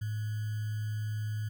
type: tone with sample-and-hold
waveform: sine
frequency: 107.1 Hz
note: A2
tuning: 46 cents flat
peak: -31 dBFS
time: 0.01-1.49 s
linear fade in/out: 10 ms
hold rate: 1575 Hz
effects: none